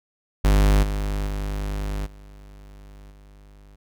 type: tone with level steps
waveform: 45% pulse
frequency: 50.2 Hz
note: G1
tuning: 42 cents sharp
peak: -14 / -23 / -25 / -42 / -46 dBFS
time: 0.44-3.76 s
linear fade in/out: 10 ms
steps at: 0.82 / 1.26 / 2.05 / 3.1 s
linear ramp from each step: 20 ms
effects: none